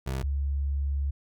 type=tone pair in turn; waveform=25% pulse / sine; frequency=66.1 / 69.92 Hz; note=C2 / C#2; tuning=+18 / +16 cents; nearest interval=minor second; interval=98 cents; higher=second; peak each=-25 dBFS; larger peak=neither; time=0.06-0.23 / 0.23-1.11 s; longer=second; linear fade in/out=10 ms; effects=none